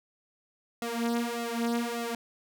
sawtooth tone with flanger, 234.7 Hz, A#3, 12 cents sharp, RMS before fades -31 dBFS, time 0.82-2.15 s, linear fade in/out 2 ms, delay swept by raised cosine 1.5 to 4.5 ms, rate 1.7 Hz, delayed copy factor +0.85, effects none

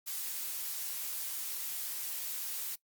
blue noise, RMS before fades -38 dBFS, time 0.06-2.76 s, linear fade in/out 20 ms, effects noise-tail reverb RT60 0.1 s tail -19 dB re dry + Opus 48 kbps

